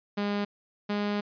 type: tone pair in turn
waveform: sawtooth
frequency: 204.1 / 205.9 Hz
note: G#3 / G#3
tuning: -30 / -15 cents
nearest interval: unison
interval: 15 cents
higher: second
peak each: -23 dBFS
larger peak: neither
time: 0.17-0.45 / 0.89-1.21 s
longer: second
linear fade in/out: 10 ms
effects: resampled to 11025 Hz